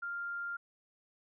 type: tone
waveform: sine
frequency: 1396.9 Hz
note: F6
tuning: in tune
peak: -36 dBFS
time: 0.02-0.57 s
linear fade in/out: 10 ms
effects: none